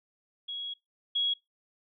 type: tone pair in turn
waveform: sine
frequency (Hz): 3322 / 3322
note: G#7 / G#7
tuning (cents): 0 / 0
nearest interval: unison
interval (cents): 0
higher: neither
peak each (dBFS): -34 / -25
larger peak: second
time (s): 0.48-0.74 / 1.15-1.34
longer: first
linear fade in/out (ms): 10
effects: noise-tail reverb RT60 0.2 s tail -24 dB re dry